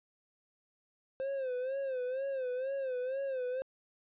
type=tone with vibrato; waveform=triangle; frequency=523.3 Hz; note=C5; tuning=in tune; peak=-31 dBFS; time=1.2-3.62 s; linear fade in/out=0 ms; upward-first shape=sine; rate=2.1 Hz; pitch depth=93 cents each way; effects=resampled to 8000 Hz

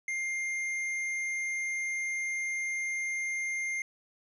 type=tone with hard clipping; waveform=sine; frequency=2110 Hz; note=C7; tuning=14 cents sharp; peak=-32 dBFS; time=0.08-3.82 s; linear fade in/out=2 ms; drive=7 dB; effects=none

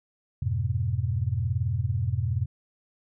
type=chord; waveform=sine; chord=F diminished; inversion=none; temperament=just; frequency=87.31 / 104.77 / 125.72 Hz; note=F2 / Ab2 / Cb3; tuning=0 / +16 / +31 cents; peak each=-29 / -28 / -28 dBFS; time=0.42-2.46 s; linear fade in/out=5 ms; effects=none

